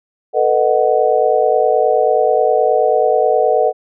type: chord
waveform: sine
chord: B dominant seventh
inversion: third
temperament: just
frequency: 444.5 / 493.9 / 617.4 / 740.8 Hz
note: A4 / B4 / D#5 / F#5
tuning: +18 / 0 / -14 / +2 cents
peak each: -16 dBFS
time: 0.33-3.73 s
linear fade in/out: 50 ms
effects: none